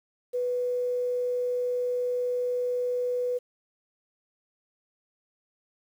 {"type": "tone with quantisation", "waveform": "sine", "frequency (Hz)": 493.9, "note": "B4", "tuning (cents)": 0, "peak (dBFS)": -25, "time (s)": [0.33, 3.39], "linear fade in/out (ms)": 20, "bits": 9, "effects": []}